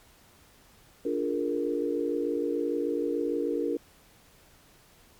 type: chord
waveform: sine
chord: Bb dominant seventh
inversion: first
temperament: just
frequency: 291.4 / 349.6 / 419.5 / 466.2 Hz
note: D4 / F4 / Ab4 / Bb4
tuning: -13 / +2 / +17 / 0 cents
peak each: -31 / -32 / -34 / -30 dBFS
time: 1.05-3.77 s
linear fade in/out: 5 ms
effects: pink hiss -58 dBFS RMS until 5.19 s + MP3 96 kbps